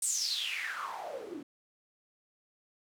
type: noise with band-pass filter sweep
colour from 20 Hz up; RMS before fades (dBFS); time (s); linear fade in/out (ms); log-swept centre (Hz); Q
white; -36; 0.02-1.43; 5; 8800 to 270; 8.5
effects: none